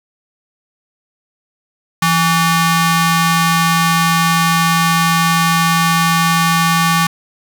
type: ring-modulated tone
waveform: sawtooth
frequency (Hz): 655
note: E5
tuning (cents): -11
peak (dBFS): -4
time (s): 2.02-7.07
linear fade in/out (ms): 5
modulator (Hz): 486
effects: none